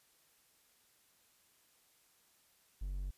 triangle tone, 47 Hz, F#1, 28 cents sharp, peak -35 dBFS, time 2.81-3.11 s, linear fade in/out 10 ms, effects white hiss -70 dBFS RMS until 3.17 s + resampled to 32000 Hz

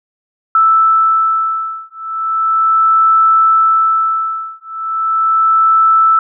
sine beating tone pair, 1318.5 / 1318.87 Hz, E6 / E6, 0 / 0 cents, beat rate 0.37 Hz, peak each -12 dBFS, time 0.55-6.19 s, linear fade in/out 2 ms, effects none

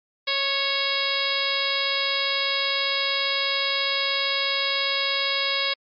harmonic tone with a mistuned harmonic, 551 Hz, C#5, 11 cents flat, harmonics 1 / 2 / 3 / 4 / 5 / 6 / 7 / 8 / 9, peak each -32 / -32 / -33 / -28 / -32 / -29 / -28 / -32 / -31 dBFS, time 0.27-5.74 s, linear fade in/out 10 ms, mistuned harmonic 3, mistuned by +17 cents, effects MP3 48 kbps

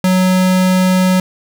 square tone, 185 Hz, F#3, in tune, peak -10 dBFS, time 0.04-1.2 s, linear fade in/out 2 ms, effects none

